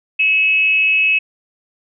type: tone with frequency modulation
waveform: sine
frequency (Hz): 2582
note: E7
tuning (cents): -37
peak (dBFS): -11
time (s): 0.19-1.19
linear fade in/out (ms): 10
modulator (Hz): 341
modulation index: 0.29
effects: none